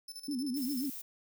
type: tone with tremolo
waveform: sawtooth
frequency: 5274 Hz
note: E8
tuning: in tune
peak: -39 dBFS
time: 0.08-0.86 s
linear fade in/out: 5 ms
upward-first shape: square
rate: 13 Hz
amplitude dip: 75%
type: tone with vibrato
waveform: sine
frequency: 266.4 Hz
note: C4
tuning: 31 cents sharp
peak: -32 dBFS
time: 0.28-0.9 s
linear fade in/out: 5 ms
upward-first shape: triangle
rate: 7.5 Hz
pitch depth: 210 cents each way
type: noise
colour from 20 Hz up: violet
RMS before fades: -43 dBFS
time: 0.56-1.02 s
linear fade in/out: 10 ms
effects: none